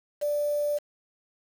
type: tone with quantisation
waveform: sine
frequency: 587.3 Hz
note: D5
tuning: in tune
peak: -24 dBFS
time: 0.21-0.79 s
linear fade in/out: 20 ms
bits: 7
effects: none